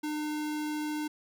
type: tone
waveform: square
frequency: 302.3 Hz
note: D#4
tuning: 50 cents flat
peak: -32 dBFS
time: 0.03-1.08 s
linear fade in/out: 10 ms
effects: none